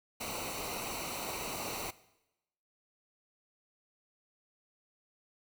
pink noise with comb filter, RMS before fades -39 dBFS, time 0.2-1.91 s, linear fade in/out 10 ms, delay 0.59 ms, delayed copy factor -0.75, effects noise-tail reverb RT60 0.9 s tail -18 dB re dry

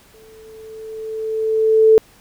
sine tone with exponential growth, 440 Hz, A4, in tune, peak -5 dBFS, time 0.14-1.98 s, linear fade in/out 0 ms, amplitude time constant 400 ms, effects pink hiss -50 dBFS RMS until 2.2 s

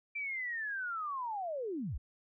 sine linear sweep, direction down, 2357 to 37.13 Hz, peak -35 dBFS, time 0.15-1.98 s, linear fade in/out 10 ms, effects none

